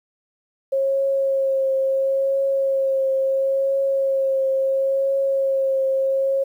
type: tone with vibrato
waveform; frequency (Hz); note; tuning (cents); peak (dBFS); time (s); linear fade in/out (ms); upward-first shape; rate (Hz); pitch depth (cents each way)
sine; 540; C#5; -45; -17; 0.72-6.44; 10; triangle; 0.73; 21
effects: 9-bit